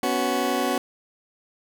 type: chord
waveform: 20% pulse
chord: B suspended second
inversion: none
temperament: just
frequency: 246.9 / 277.8 / 370.4 Hz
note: B3 / C#4 / F#4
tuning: 0 / +4 / +2 cents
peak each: -22 dBFS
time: 0.03-0.78 s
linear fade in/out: 2 ms
effects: none